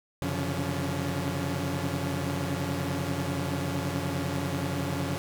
sawtooth tone cluster, 92.1 / 134.6 / 145 / 174.7 / 281.1 Hz, F#2 / C3 / D3 / F3 / C#4, -7 / +49 / -22 / +1 / +24 cents, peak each -31 dBFS, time 0.22-5.18 s, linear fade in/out 0 ms, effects none

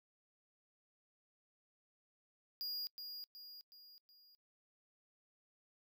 square tone with echo, 4850 Hz, D#8, 45 cents flat, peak -40 dBFS, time 2.61-2.87 s, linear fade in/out 0 ms, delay 370 ms, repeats 4, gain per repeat -6 dB, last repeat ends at 4.35 s, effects noise-tail reverb RT60 0.1 s tail -26 dB re dry

